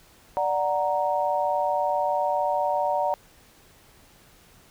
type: chord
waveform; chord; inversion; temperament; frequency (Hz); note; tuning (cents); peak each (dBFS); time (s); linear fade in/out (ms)
sine; D augmented; none; equal; 587.3 / 740 / 932.3; D5 / F#5 / A#5; 0 / 0 / 0; -26; 0.37-3.14; 0
effects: pink hiss -55 dBFS RMS until 4.7 s